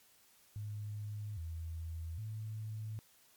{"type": "tone with pitch steps", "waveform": "sine", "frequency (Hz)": [104.8, 81.9, 108.6], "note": ["G#2", "E2", "A2"], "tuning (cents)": [16, -11, -22], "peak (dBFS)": -39, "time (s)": [0.56, 2.99], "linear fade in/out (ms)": 0, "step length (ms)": 810, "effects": ["white hiss -66 dBFS RMS until 3.36 s", "MP3 96 kbps"]}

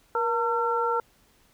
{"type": "tone cluster", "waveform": "sine", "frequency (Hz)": [474, 907, 1358], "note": ["A#4", "A#5", "F6"], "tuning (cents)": [29, -48, -49], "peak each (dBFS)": -27, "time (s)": [0.15, 1], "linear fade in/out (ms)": 2, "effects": ["pink hiss -62 dBFS RMS until 1.53 s"]}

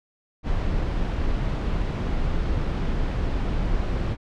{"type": "noise", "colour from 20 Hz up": "brown", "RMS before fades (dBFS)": -24, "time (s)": [0.43, 4.17], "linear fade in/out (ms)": 50, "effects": ["low-pass 4000 Hz 12 dB/octave"]}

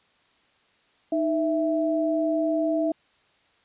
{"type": "tone pair together", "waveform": "sine", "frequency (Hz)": [311.1, 659.3], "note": ["D#4", "E5"], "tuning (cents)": [0, 0], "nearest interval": "octave + minor second", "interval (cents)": 1300, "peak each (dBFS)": -24, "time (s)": [1.12, 2.92], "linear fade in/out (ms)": 5, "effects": ["white hiss -63 dBFS RMS until 3.64 s", "resampled to 8000 Hz"]}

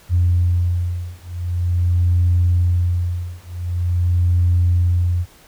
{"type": "beating tone pair", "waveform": "sine", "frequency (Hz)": [87.7, 88.15], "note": ["F2", "F2"], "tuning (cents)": [8, 17], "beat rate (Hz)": 0.45, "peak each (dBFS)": -17, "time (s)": [0.09, 5.26], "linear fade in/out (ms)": 50, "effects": ["tanh soft clip ceiling -7 dBFS", "pink hiss -48 dBFS RMS until 5.47 s"]}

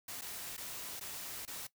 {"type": "noise with dropouts", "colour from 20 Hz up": "white", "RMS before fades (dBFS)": -44, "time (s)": [0.08, 1.67], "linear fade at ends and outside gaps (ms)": 5, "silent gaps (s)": [[0.212, 0.218], [0.567, 0.577], [0.997, 1.009], [1.453, 1.476]], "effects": ["noise-tail reverb RT60 0.1 s tail -17 dB re dry"]}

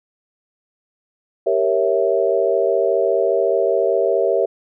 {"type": "chord", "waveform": "sine", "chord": "G diminished seventh", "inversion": "none", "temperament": "equal with one note detuned", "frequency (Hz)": [392, 466.2, 551.2, 659.3], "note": ["G4", "Bb4", "Db5", "Fb5"], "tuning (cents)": [0, 0, -10, 0], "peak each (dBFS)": -20, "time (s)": [1.46, 4.46], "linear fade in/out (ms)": 10, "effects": []}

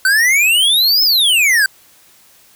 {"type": "exponential two-way sweep", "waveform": "square", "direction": "up then down", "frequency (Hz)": [1500, 5274, 1532], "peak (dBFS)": -10, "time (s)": [0.05, 1.66], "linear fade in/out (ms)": 2, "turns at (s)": 1.03, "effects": ["white hiss -48 dBFS RMS until 2.55 s"]}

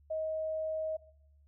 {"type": "tone", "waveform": "sine", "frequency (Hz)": 631, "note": "D#5", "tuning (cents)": 24, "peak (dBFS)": -32, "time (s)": [0.1, 0.97], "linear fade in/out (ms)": 10, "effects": ["noise-tail reverb RT60 0.7 s tail -20 dB re dry", "added 72 Hz sine -60 dBFS peak until 1.47 s"]}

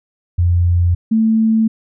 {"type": "tone pair in turn", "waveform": "sine", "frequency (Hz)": [87.31, 221.9], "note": ["F2", "A3"], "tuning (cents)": [0, 15], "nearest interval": "octave + major third", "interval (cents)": 1615, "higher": "second", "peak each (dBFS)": -10, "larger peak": "neither", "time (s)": [[0.38, 0.95], [1.11, 1.68]], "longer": "neither", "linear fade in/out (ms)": 10, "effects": []}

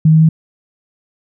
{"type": "tone with pitch steps", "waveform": "sine", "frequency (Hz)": [157.4, 158.59, 159.78], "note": ["D#3", "D#3", "D#3"], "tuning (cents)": [20, 33, 46], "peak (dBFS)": -5, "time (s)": [0.05, 0.29], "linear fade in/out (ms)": 5, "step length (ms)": 80, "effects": []}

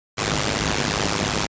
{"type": "noise with amplitude modulation", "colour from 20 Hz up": "pink", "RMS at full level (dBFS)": -17, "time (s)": [0.17, 1.47], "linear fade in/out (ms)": 20, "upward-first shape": "sine", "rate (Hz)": 103, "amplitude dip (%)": 100, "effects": ["high-pass 80 Hz 12 dB/octave", "resampled to 16000 Hz"]}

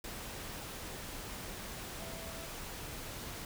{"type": "tone in noise", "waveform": "sine", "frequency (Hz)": 659.3, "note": "E5", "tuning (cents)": 0, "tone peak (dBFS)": -50, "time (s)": [2, 2.46], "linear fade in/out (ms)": 2, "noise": "pink", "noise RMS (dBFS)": -44, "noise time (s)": [0.04, 3.45], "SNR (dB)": -9, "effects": []}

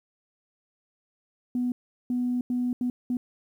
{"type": "tone bursts at uneven times", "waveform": "sine", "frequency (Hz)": 246.9, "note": "B3", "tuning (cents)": 0, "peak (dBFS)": -23, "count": 5, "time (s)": [[1.55, 1.72], [2.1, 2.41], [2.5, 2.73], [2.81, 2.9], [3.1, 3.17]], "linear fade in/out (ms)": 2, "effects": ["tanh soft clip ceiling -19 dBFS", "10-bit"]}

